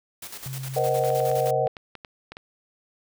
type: noise with tremolo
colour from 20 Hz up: white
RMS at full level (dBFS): -37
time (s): 0.22-1.51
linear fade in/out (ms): 5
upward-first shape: square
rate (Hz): 9.7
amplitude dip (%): 60
type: tone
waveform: sine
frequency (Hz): 132.9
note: C3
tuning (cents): +27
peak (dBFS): -31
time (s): 0.46-1.67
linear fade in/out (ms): 2
type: chord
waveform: sine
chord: C half-diminished seventh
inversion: third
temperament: just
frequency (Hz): 470.9 / 523.3 / 627.9 / 753.5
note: Bb4 / C5 / Eb5 / Gb5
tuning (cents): +18 / 0 / +16 / +31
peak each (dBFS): -26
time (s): 0.76-1.68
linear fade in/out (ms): 5
type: clicks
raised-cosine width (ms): 0.3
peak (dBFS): -23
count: 11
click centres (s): 1.038 / 1.103 / 1.203 / 1.315 / 1.471 / 1.671 / 1.768 / 1.953 / 2.048 / 2.32 / 2.369
effects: none